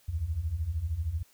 sine beating tone pair, 72 / 85 Hz, D2 / F2, -34 / -46 cents, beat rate 13 Hz, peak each -34 / -30 dBFS, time 0.08-1.23 s, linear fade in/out 10 ms, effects white hiss -63 dBFS RMS until 1.33 s

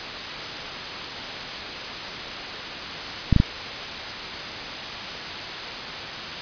clicks, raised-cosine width 5 ms, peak -3 dBFS, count 3, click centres 3.327 / 3.363 / 3.401 s, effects white hiss -31 dBFS RMS until 6.41 s + resampled to 11025 Hz

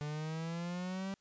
45% pulse exponential sweep, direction up, 146.83 to 196 Hz, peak -37 dBFS, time 0.01-1.14 s, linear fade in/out 0 ms, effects white hiss -75 dBFS RMS until 1.2 s + resampled to 16000 Hz

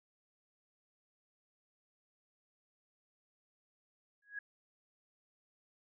sine tone with exponential growth, 1661.2 Hz, G#6, in tune, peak -36 dBFS, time 4.22-4.39 s, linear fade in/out 5 ms, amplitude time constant 35 ms, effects none

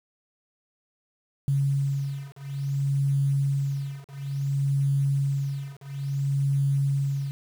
sine beating tone pair, 138.59 / 139.17 Hz, C#3 / C#3, 0 / +7 cents, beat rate 0.58 Hz, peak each -26 dBFS, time 1.48-7.31 s, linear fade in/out 0 ms, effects 8-bit

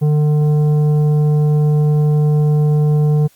triangle tone with tanh clipping, 150 Hz, D3, 37 cents sharp, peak -12 dBFS, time 0.01-3.28 s, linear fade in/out 20 ms, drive 13 dB, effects white hiss -52 dBFS RMS until 3.35 s + Opus 32 kbps

